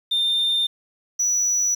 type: tone pair in turn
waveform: sine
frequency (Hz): 3609 / 5898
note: A7 / F#8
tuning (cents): +43 / -6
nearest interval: major sixth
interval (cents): 851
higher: second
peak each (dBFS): -16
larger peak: neither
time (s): 0.11-0.67 / 1.19-1.75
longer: neither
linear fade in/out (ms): 10
effects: tanh soft clip ceiling -16 dBFS + 8-bit